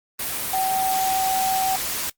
sine tone in noise, 763 Hz, G5, 47 cents flat, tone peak -20 dBFS, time 0.53-1.76 s, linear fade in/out 5 ms, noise white, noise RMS -27 dBFS, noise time 0.19-2.1 s, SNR +4 dB, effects noise-tail reverb RT60 0.1 s tail -21 dB re dry + Opus 32 kbps

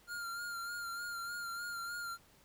square tone with vibrato, 1400 Hz, F6, 4 cents sharp, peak -40 dBFS, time 0.07-2.18 s, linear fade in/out 50 ms, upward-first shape sine, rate 3.3 Hz, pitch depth 33 cents each way, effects pink hiss -65 dBFS RMS until 2.44 s

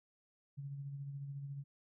sine tone with tremolo, 140 Hz, C#3, 18 cents sharp, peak -40 dBFS, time 0.57-1.64 s, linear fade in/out 20 ms, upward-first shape sine, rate 14 Hz, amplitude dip 40%, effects none

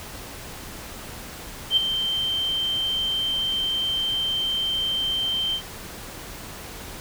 sine tone with ADSR envelope, 3127 Hz, G7, 5 cents flat, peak -13 dBFS, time 1.7-5.62 s, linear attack 69 ms, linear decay 11 ms, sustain -9 dB, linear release 79 ms, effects pink hiss -38 dBFS RMS until 7 s

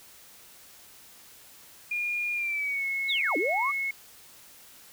sine tone with pitch glide, 2423 to 2184 Hz, D#7 to C#7, -47 to -26 cents, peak -27 dBFS, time 1.91-3.91 s, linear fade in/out 5 ms, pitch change -179 cents, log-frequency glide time 2.34-2.86 s
sine linear two-way sweep, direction down then up, 4060 to 277.2 to 1214 Hz, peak -26 dBFS, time 3.08-3.72 s, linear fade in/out 20 ms, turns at 3.37 s
effects white hiss -52 dBFS RMS until 4.92 s

